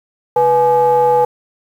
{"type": "ring-modulated tone", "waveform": "triangle", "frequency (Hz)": 177.2, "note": "F3", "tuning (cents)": 25, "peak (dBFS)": -4, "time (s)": [0.36, 1.25], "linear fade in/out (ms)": 5, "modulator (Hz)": 668, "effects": ["7-bit"]}